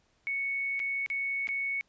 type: tone with dropouts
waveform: sine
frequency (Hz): 2217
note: C#7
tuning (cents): 0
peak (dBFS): -29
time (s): 0.27-1.81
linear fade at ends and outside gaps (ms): 0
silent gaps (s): 0.794-0.8 / 1.062-1.101 / 1.472-1.489
effects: pink hiss -70 dBFS RMS until 1.88 s + resampled to 16000 Hz